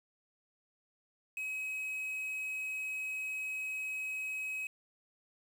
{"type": "tone with quantisation", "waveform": "triangle", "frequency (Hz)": 2547, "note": "D#7", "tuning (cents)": 40, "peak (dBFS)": -34, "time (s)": [1.37, 4.67], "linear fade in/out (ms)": 2, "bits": 9, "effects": []}